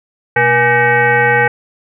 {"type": "tone with frequency modulation", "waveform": "sine", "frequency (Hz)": 1185, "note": "D6", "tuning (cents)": 15, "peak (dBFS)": -8, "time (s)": [0.36, 1.48], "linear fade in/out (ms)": 5, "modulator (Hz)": 353, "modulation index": 2.6, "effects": []}